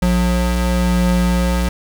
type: tone pair together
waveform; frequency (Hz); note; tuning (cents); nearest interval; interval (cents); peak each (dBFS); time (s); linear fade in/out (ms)
square; 59.69 / 180; A#1 / F#3; +42 / -47; octave + perfect fifth; 1911; -17; 0.02-1.69; 5
effects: none